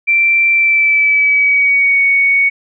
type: tone with pitch glide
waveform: sine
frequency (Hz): 2349 to 2229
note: D7 to C#7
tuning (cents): 0 to +9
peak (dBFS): -8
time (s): 0.07-2.5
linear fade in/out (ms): 20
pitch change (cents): -91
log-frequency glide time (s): 0.51-2.02
effects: none